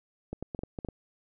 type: clicks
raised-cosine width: 2 ms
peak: -22 dBFS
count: 8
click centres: 0.33 / 0.426 / 0.548 / 0.591 / 0.635 / 0.788 / 0.848 / 0.887 s
effects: none